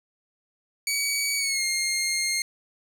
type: tone with pitch glide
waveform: 15% pulse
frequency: 2266 to 2127 Hz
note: C#7 to C7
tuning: +37 to +28 cents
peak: -17 dBFS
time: 0.87-2.42 s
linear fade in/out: 2 ms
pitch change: -109 cents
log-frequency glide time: 1.37-1.63 s
effects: none